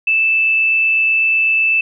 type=tone with amplitude modulation; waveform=sine; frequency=2637 Hz; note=E7; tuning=in tune; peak=-10 dBFS; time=0.07-1.81 s; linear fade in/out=5 ms; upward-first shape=sine; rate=128 Hz; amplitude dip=25%; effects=none